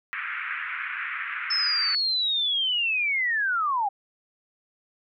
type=band-pass noise; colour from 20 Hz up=pink; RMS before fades=-32 dBFS; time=0.13-1.95 s; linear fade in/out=0 ms; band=1300 to 2400 Hz; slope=48 dB/octave
type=linear sweep; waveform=sine; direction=down; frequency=5274 to 769 Hz; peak=-22 dBFS; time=1.5-3.89 s; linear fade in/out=10 ms
effects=none